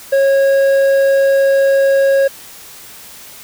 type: tone with hard clipping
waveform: triangle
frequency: 547 Hz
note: C#5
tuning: 23 cents flat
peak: -10 dBFS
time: 0.12-2.28 s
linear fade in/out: 10 ms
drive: 9 dB
effects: white hiss -36 dBFS RMS until 3.43 s